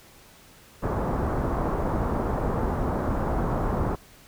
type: low-pass noise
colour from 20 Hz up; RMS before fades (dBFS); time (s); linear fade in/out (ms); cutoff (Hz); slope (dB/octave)
pink; -26; 0.82-3.96; 20; 1200; 24
effects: pink hiss -52 dBFS RMS until 4.27 s